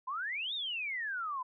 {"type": "exponential two-way sweep", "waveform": "sine", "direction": "up then down", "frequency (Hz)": [987.8, 3792, 987.8], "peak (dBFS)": -34, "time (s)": [0.07, 1.43], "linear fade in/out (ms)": 10, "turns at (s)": 0.54, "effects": []}